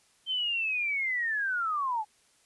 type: linear sweep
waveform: sine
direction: down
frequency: 3130 to 823 Hz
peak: -27 dBFS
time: 0.26-2.05 s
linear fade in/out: 50 ms
effects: white hiss -65 dBFS RMS until 2.45 s + resampled to 24000 Hz